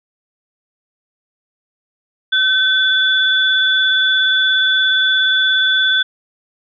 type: tone pair together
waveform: sine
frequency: 1529 / 3456 Hz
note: G6 / A7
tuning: -44 / -32 cents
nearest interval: octave + major second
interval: 1412 cents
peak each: -14 dBFS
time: 2.32-6.03 s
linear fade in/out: 10 ms
effects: none